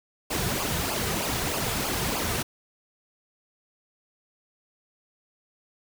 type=noise with flanger; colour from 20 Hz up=pink; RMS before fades=-28 dBFS; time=0.3-2.43 s; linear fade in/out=10 ms; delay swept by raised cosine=0.51 to 3.71 ms; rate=3.2 Hz; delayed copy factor=-0.7; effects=none